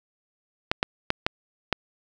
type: clicks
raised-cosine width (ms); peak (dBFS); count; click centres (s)
0.3; -5; 5; 0.715 / 0.829 / 1.104 / 1.265 / 1.727
effects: none